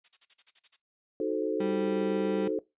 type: noise bursts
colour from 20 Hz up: violet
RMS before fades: -41 dBFS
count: 9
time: 0.04-0.765 s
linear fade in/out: 10 ms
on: 45 ms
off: 40 ms
type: chord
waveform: sine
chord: D# diminished seventh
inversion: none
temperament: equal with one note detuned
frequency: 311.1 / 370 / 437.5 / 523.3 Hz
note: D#4 / F#4 / A4 / C5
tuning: 0 / 0 / -10 / 0 cents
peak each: -33 / -33 / -30 / -36 dBFS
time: 1.2-2.59 s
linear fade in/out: 2 ms
type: tone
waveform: 35% pulse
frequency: 195.8 Hz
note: G3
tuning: 2 cents flat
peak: -30 dBFS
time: 1.6-2.48 s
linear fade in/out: 5 ms
type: noise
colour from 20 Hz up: violet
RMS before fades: -48 dBFS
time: 1.62-2.49 s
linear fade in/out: 5 ms
effects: noise-tail reverb RT60 0.2 s tail -19 dB re dry + resampled to 8000 Hz